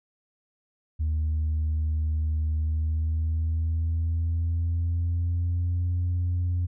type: tone with pitch glide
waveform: sine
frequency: 77.78 to 88.32 Hz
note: D#2 to F2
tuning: 0 to +20 cents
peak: -21 dBFS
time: 0.99-6.67 s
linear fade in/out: 20 ms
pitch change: +220 cents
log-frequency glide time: 2.57-5.91 s
effects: tanh soft clip ceiling -21 dBFS